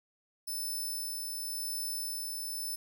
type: tone with tremolo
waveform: 5% pulse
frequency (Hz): 5280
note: E8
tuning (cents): +2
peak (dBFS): -28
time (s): 0.47-2.76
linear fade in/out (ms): 10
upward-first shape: sine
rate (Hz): 0.92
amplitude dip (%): 25
effects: none